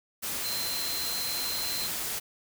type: tone in noise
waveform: sine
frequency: 4113 Hz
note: C8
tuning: 30 cents flat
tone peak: -33 dBFS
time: 0.43-1.88 s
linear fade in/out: 20 ms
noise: white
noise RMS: -33 dBFS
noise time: 0.22-2.2 s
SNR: -3 dB
effects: none